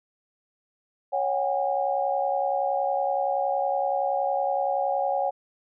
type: chord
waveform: sine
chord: C# suspended fourth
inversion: none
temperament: equal with one note detuned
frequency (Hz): 554.4 / 740 / 810.7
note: C#5 / F#5 / G#5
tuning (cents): 0 / 0 / -42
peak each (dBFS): -27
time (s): 1.12-5.31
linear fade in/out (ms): 20
effects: none